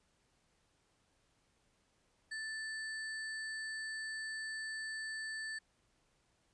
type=tone with sample-and-hold; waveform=sine; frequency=1760 Hz; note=A6; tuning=in tune; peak=-39 dBFS; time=2.31-5.59 s; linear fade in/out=10 ms; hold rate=6300 Hz; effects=pink hiss -75 dBFS RMS until 6.53 s + resampled to 22050 Hz